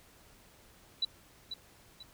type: tone with echo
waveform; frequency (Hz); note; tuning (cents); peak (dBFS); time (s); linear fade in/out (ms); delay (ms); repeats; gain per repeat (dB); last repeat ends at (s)
sine; 3951; B7; 0; -27; 1.02-1.05; 5; 490; 2; -9; 2.03
effects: pink hiss -60 dBFS RMS until 2.13 s